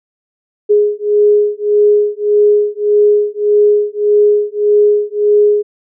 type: beating tone pair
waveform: sine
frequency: 415.3 / 417 Hz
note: G#4 / G#4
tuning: 0 / +7 cents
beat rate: 1.7 Hz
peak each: -11 dBFS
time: 0.69-5.63 s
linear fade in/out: 20 ms
effects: none